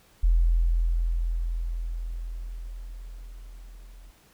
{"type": "tone with level ramp", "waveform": "sine", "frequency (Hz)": 42.03, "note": "E1", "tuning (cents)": 34, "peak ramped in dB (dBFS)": [-16, -44], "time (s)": [0.23, 4.11], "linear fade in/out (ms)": 10, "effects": ["pink hiss -59 dBFS RMS until 4.33 s"]}